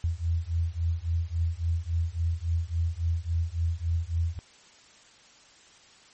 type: beating tone pair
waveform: sine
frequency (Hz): 81.9 / 85.5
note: E2 / F2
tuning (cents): -11 / -36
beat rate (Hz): 3.6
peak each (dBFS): -28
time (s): 0.04-4.39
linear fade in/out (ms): 0
effects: white hiss -55 dBFS RMS until 6.13 s + MP3 32 kbps